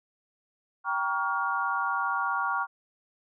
sine chord, G half-diminished seventh, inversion none, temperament just, 784 / 940.8 / 1128.9 / 1411.2 Hz, G5 / Bb5 / Db6 / F6, 0 / +16 / +31 / +18 cents, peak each -34 / -32 / -30 / -30 dBFS, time 0.84-2.67 s, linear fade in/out 50 ms, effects none

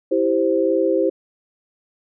sine chord, C major, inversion first, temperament equal, 329.6 / 392 / 523.3 Hz, E4 / G4 / C5, 0 / 0 / 0 cents, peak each -20 / -20 / -19 dBFS, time 0.11-1.1 s, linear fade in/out 10 ms, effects none

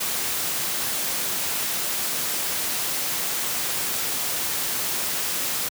white noise, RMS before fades -26 dBFS, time 0-5.69 s, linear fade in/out 10 ms, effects high-pass 100 Hz 12 dB/octave

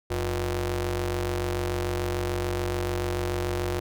sawtooth ring-modulated tone, 133.7 Hz, C3, 38 cents sharp, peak -19 dBFS, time 0.1-3.8 s, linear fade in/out 10 ms, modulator 224 Hz, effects none

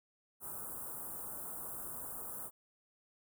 white band-stop noise, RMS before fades -44 dBFS, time 0.4-2.51 s, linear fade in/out 50 ms, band 1400 to 8500 Hz, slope 48 dB/octave, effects none

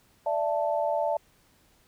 sine chord, D suspended second, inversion none, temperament equal with one note detuned, 587.3 / 666.9 / 880 Hz, D5 / E5 / A5, 0 / +20 / 0 cents, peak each -28 / -28 / -30 dBFS, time 0.26-1.17 s, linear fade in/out 5 ms, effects pink hiss -63 dBFS RMS until 1.87 s

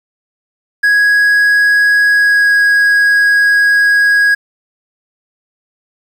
triangle tone with pitch glide, 1661.2 to 1651.6 Hz, G#6 to G#6, 0 to -10 cents, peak -5 dBFS, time 0.83-4.35 s, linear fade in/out 10 ms, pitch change -10 cents, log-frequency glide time 2.1-2.54 s, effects 7-bit

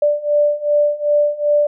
sine beating tone pair, 587.3 / 589.9 Hz, D5 / D5, 0 / +8 cents, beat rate 2.6 Hz, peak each -17 / -15 dBFS, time 0.02-1.67 s, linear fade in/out 5 ms, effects none

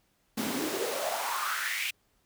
pink noise with high-pass filter sweep, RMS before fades -32 dBFS, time 0.37-1.91 s, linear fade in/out 10 ms, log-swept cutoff 200 to 2600 Hz, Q 4.8, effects pink hiss -71 dBFS RMS until 2.25 s

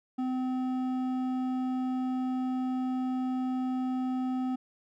triangle tone with hard clipping, 256.3 Hz, C4, 36 cents flat, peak -30 dBFS, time 0.18-4.56 s, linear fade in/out 10 ms, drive 12 dB, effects none

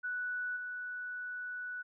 sine tone with level steps, 1480 Hz, F#6, in tune, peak -34 / -38 dBFS, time 0.03-1.83 s, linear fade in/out 20 ms, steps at 0.56 s, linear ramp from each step 10 ms, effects none

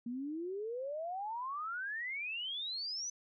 sine exponential sweep, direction up, 231.6 to 6100 Hz, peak -37 dBFS, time 0.06-3.1 s, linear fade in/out 5 ms, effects none

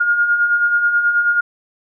sine beating tone pair, 1414 / 1423.3 Hz, F6 / F6, +21 / +32 cents, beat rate 9.3 Hz, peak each -22 / -13 dBFS, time 0-1.41 s, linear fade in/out 10 ms, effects none

